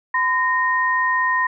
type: tone pair together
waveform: sine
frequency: 1017 / 1852.3 Hz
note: C6 / A#6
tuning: -50 / -12 cents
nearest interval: minor seventh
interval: 1038 cents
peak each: -19 dBFS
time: 0.14-1.47 s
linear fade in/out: 5 ms
effects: none